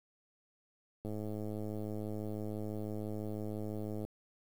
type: click train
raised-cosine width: 2 ms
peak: -28 dBFS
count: 319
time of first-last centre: 1.05-4.05 s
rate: 106 Hz
effects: 9-bit